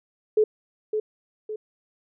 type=tone with echo; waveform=sine; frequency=429.5 Hz; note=A4; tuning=42 cents flat; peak=-15 dBFS; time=0.37-0.44 s; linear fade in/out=5 ms; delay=560 ms; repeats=2; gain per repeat=-7 dB; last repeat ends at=1.56 s; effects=none